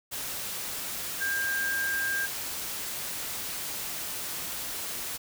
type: tone in noise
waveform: sine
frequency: 1600 Hz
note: G6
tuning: 35 cents sharp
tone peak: -27 dBFS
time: 1.2-2.27 s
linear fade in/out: 20 ms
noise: white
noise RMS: -35 dBFS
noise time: 0.11-5.18 s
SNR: +5 dB
effects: none